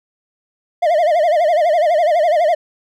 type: tone with vibrato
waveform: triangle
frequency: 651 Hz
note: E5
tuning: 22 cents flat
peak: -9 dBFS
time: 0.82-2.55 s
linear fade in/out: 10 ms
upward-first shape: sine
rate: 12 Hz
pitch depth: 160 cents each way
effects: none